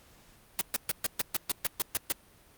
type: noise bursts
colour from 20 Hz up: white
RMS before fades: -28 dBFS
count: 11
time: 0.59-2.121 s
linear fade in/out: 0 ms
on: 21 ms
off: 130 ms
effects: pink hiss -59 dBFS RMS until 2.57 s + Opus 48 kbps